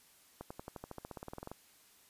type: accelerating click train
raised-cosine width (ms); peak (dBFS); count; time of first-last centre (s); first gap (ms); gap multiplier
1; -29; 18; 0.41-1.516; 95; 0.95
effects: white hiss -64 dBFS RMS until 2.09 s + resampled to 32000 Hz